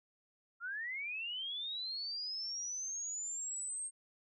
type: linear sweep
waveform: sine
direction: up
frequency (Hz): 1353 to 8550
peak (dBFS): -38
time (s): 0.6-3.91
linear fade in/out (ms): 50
effects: none